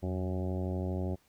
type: harmonic tone with a mistuned harmonic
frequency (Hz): 92.5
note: F#2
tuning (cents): 0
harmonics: 1 / 2 / 3 / 4 / 5 / 6 / 7 / 8 / 9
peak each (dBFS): -33 / -37 / -41 / -40 / -48 / -44 / -46 / -50 / -53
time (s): 0.02-1.16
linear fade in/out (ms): 20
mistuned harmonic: 1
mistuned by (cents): -120
effects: pink hiss -68 dBFS RMS until 1.28 s